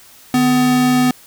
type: tone pair together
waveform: square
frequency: 149.3 / 251.4 Hz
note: D3 / B3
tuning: +29 / +31 cents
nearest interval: major sixth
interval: 902 cents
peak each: -24 / -12 dBFS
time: 0.34-1.11 s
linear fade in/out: 2 ms
effects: white hiss -44 dBFS RMS until 1.26 s